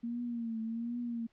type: tone with vibrato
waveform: sine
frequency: 231.9 Hz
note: A#3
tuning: 9 cents flat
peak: -34 dBFS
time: 0.03-1.27 s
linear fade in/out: 10 ms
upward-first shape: triangle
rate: 1.3 Hz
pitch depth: 80 cents each way
effects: pink hiss -73 dBFS RMS until 1.32 s + low-pass 4000 Hz 12 dB/octave